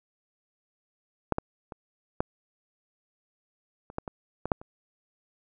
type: clicks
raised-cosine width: 1 ms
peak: -9 / -13 / -25 / -11 / -29 / -16 / -21 / -17 / -8 / -30 dBFS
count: 10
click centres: 1.323 / 1.384 / 1.722 / 2.205 / 3.901 / 3.984 / 4.078 / 4.456 / 4.518 / 4.615 s
effects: none